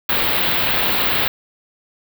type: band-stop noise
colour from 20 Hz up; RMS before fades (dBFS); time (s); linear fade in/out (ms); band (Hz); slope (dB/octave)
white; -18; 0.09-1.28; 2; 4100 to 16000; 48
effects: none

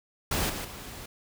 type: noise with level steps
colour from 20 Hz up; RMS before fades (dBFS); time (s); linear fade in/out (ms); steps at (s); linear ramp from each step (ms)
pink; -28 / -35 / -42; 0.31-1.06; 5; 0.49 / 0.64; 10
effects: none

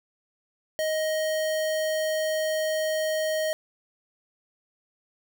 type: tone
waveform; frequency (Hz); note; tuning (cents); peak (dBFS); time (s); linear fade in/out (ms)
square; 626; D#5; +10; -25; 0.79-3.53; 0
effects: none

